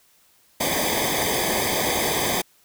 pink noise with comb filter, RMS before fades -23 dBFS, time 0.6-2.42 s, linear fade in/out 10 ms, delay 0.72 ms, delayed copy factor -1, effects white hiss -59 dBFS RMS until 2.64 s

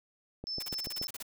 click train, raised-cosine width 2 ms, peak -27 dBFS, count 5, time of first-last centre 0.44-1.015 s, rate 6.96 Hz
sine tone with tremolo, 5274 Hz, E8, in tune, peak -33 dBFS, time 0.47-1.07 s, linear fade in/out 0 ms, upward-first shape triangle, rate 4.1 Hz, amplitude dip 55%
white noise bursts, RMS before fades -41 dBFS, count 11, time 0.6-1.227 s, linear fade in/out 5 ms, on 27 ms, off 33 ms
effects none

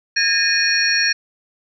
sine tone cluster, 1645 / 1814 / 2470 / 4330 / 5590 Hz, G#6 / A#6 / D#7 / C#8 / F8, -17 / -48 / -13 / -41 / +1 cents, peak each -21 dBFS, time 0.16-1.13 s, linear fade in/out 10 ms, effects none

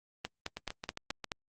two click trains, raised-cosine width 0.2 ms, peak -17 / -21 dBFS, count 6 / 6, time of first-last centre 0.25-1.318 / 0.57-1.243 s, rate 4.68 / 7.43 Hz, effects Opus 32 kbps

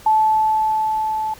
sine tone with level ramp, 870 Hz, A5, 20 cents flat, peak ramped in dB -11 to -20 dBFS, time 0.06-1.34 s, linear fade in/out 5 ms, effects pink hiss -43 dBFS RMS until 1.39 s

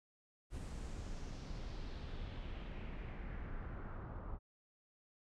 brown noise with low-pass filter sweep, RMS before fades -45 dBFS, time 0.5-4.39 s, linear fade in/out 50 ms, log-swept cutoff 9300 to 1100 Hz, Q 2.2, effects none

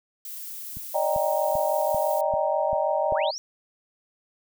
violet noise, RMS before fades -37 dBFS, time 0.25-2.21 s, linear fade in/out 2 ms
click train, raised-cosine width 5 ms, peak -26 dBFS, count 7, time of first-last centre 0.77-3.123 s, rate 2.55 Hz
sine chord, Eb major seventh, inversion third, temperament equal with one note detuned, 576.2 / 622.3 / 784 / 932.3 Hz, D5 / Eb5 / G5 / Bb5, -33 / 0 / 0 / 0 cents, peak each -27 / -25 / -28 / -29 dBFS, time 0.94-3.31 s, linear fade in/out 10 ms
sine linear sweep, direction up, 370 to 5810 Hz, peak -31 dBFS, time 3.12-3.38 s, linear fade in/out 0 ms
effects none

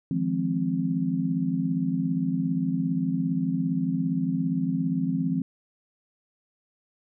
sine chord, F minor seventh, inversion third, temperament just, 157.15 / 174.61 / 209.5 / 261.9 Hz, Eb3 / F3 / Ab3 / C4, +18 / 0 / +15 / +2 cents, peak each -31 / -27 / -33 / -27 dBFS, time 0.11-5.42 s, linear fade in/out 2 ms, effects none

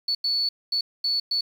sine tone bursts at uneven times, 4441 Hz, C#8, 2 cents sharp, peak -21 dBFS, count 5, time 0.08-0.15 / 0.24-0.49 / 0.72-0.81 / 1.04-1.2 / 1.31-1.41 s, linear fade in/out 5 ms, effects 8-bit

